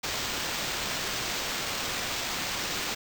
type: noise with sample-and-hold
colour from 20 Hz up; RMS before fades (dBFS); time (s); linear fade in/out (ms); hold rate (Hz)
white; -32; 0.03-2.95; 10; 11025
effects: none